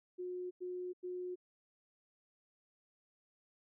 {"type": "tone bursts", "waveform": "sine", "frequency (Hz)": 361.6, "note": "F#4", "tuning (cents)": -40, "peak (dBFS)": -39, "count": 3, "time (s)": [0.18, 1.358], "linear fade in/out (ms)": 20, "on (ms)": 330, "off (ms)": 94, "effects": []}